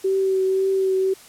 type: tone with vibrato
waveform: sine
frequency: 382.3 Hz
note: G4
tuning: 43 cents flat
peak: -17 dBFS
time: 0.04-1.14 s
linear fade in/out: 10 ms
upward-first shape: triangle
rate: 1.9 Hz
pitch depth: 20 cents each way
effects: white hiss -46 dBFS RMS until 1.28 s + low-pass 12000 Hz 12 dB/octave